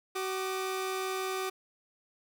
sawtooth tone pair together, 378.2 / 1200 Hz, F#4 / D6, +38 / +37 cents, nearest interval octave + minor sixth, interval 1999 cents, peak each -29 / -34 dBFS, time 0.15-1.5 s, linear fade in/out 10 ms, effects 10-bit

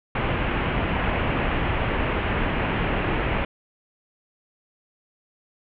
pink low-pass noise, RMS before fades -24 dBFS, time 0.15-3.45 s, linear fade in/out 5 ms, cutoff 2900 Hz, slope 48 dB/octave, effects none

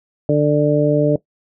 harmonic tone, 148 Hz, D3, 14 cents sharp, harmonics 1 / 2 / 3 / 4, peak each -17 / -17 / -17 / -17 dBFS, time 0.29-1.16 s, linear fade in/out 2 ms, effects noise-tail reverb RT60 0.1 s tail -18 dB re dry

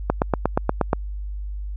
click train, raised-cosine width 1 ms, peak -3 dBFS, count 8, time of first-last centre 0.1-0.931 s, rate 8.42 Hz, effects added 50 Hz sine -27 dBFS peak until 1.76 s

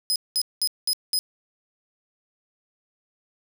sawtooth tone bursts, 5040 Hz, D#8, 21 cents sharp, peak -18 dBFS, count 5, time 0.1-1.19 s, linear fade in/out 0 ms, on 58 ms, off 200 ms, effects none

